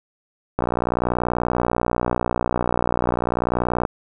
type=click train; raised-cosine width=1 ms; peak=-6 dBFS; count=198; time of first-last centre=0.59-3.852 s; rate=60.4 Hz; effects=none